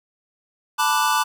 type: chord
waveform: square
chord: B minor seventh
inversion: third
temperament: equal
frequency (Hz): 880 / 987.8 / 1174.7 / 1480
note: A5 / B5 / D6 / F#6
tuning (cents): 0 / 0 / 0 / 0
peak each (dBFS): -23 / -24 / -23 / -26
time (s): 0.78-1.24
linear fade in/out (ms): 20
effects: none